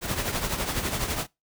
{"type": "noise with tremolo", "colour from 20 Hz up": "pink", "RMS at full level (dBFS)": -26, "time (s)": [0.01, 1.27], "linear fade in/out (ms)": 50, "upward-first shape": "triangle", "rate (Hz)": 12, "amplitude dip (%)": 65, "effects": ["noise-tail reverb RT60 0.2 s tail -22 dB re dry"]}